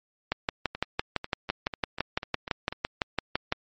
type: two click trains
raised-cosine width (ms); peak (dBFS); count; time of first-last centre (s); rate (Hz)
0.3; -18 / -9; 9 / 20; 0.75-2.725 / 0.32-3.524; 4.05 / 5.93
effects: MP3 32 kbps